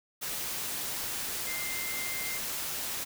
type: tone in noise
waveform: sine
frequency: 2093 Hz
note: C7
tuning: in tune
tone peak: -37 dBFS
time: 1.46-2.39 s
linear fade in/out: 20 ms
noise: white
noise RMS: -35 dBFS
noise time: 0.21-3.05 s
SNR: -5 dB
effects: none